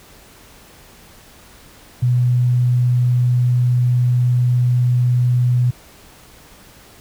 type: tone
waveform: sine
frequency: 123.47 Hz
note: B2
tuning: in tune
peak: -12 dBFS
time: 2.02-5.71 s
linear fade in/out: 10 ms
effects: pink hiss -45 dBFS RMS until 7 s